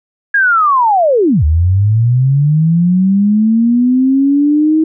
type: linear two-way sweep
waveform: sine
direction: down then up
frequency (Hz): 1661.2 to 73.42 to 319.1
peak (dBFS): -7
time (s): 0.34-4.84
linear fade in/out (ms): 5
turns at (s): 1.44
effects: none